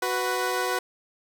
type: tone pair together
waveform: 15% pulse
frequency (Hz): 370 / 495.6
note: F#4 / B4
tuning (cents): 0 / +6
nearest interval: perfect fourth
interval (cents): 506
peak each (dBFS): -21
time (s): 0.02-0.79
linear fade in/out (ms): 5
effects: none